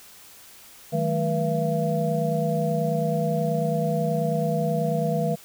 sine tone cluster, 158.6 / 188.6 / 217.1 / 483.7 / 676 Hz, D#3 / F#3 / A3 / B4 / E5, +33 / +33 / -23 / -36 / +43 cents, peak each -25 / -32 / -30 / -28 / -27 dBFS, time 0.92-5.36 s, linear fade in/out 20 ms, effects white hiss -48 dBFS RMS until 5.44 s

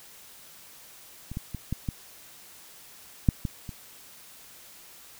clicks, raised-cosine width 5 ms, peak -24 / -19 / -21 / -16 / -16 / -6 / -16 / -24 dBFS, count 8, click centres 1.316 / 1.371 / 1.547 / 1.726 / 1.888 / 3.288 / 3.452 / 3.692 s, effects white hiss -50 dBFS RMS until 5.19 s

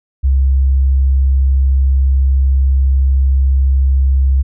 sine tone, 66.9 Hz, C2, 39 cents sharp, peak -8 dBFS, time 0.23-4.43 s, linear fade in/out 20 ms, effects none

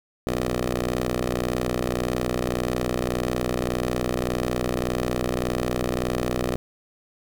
10% pulse ring-modulated tone, 61.74 Hz, B1, in tune, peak -12 dBFS, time 0.27-6.56 s, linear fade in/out 0 ms, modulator 297 Hz, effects 9-bit

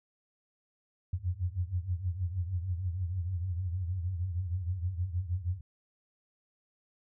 sine tone cluster, 83.1 / 89.3 / 95.7 Hz, E2 / F2 / G2, +15 / +39 / -41 cents, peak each -38 / -33 / -36 dBFS, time 1.13-5.61 s, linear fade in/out 5 ms, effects none

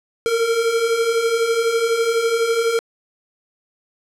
square beating tone pair, 450.2 / 462.2 Hz, A4 / A#4, +40 / -15 cents, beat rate 12 Hz, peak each -24 / -18 dBFS, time 0.26-2.79 s, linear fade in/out 0 ms, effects low-pass 11000 Hz 12 dB/octave

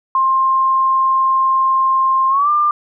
sine tone with pitch glide, 1058 to 1194.4 Hz, C6 to D6, +19 to +29 cents, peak -11 dBFS, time 0.15-2.71 s, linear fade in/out 2 ms, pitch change +210 cents, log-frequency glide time 2.29-2.5 s, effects none

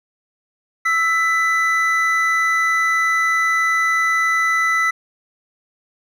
triangle tone pair together, 1318.5 / 1990.8 Hz, E6 / B6, 0 / +13 cents, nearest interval perfect fifth, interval 713 cents, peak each -17 / -15 dBFS, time 0.85-4.91 s, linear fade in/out 10 ms, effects none

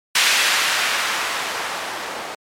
violet noise with low-pass filter sweep, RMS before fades -21 dBFS, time 0.15-2.35 s, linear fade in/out 5 ms, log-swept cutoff 2400 to 710 Hz, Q 0.81, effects MP3 96 kbps

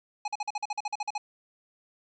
square tone bursts, 838 Hz, G#5, 15 cents sharp, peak -29 dBFS, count 13, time 0.25-1.18 s, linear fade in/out 5 ms, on 30 ms, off 45 ms, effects resampled to 16000 Hz + 10-bit

